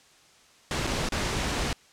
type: noise with dropouts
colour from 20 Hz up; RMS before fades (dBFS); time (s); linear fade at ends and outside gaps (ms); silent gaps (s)
pink; -28; 0.71-1.73; 1; 0.868-0.872 / 1.089-1.121
effects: white hiss -57 dBFS RMS until 1.92 s + low-pass 7000 Hz 12 dB/octave